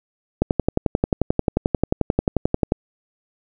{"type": "click train", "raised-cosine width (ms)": 2, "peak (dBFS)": -3, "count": 27, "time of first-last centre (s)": [0.42, 2.721], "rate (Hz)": 11.3, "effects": []}